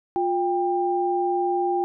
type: tone pair together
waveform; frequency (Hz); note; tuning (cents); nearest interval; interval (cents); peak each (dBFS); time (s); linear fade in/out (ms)
sine; 354.2 / 794.2; F4 / G5; +24 / +22; octave + major second; 1398; -23; 0.16-1.84; 0
effects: none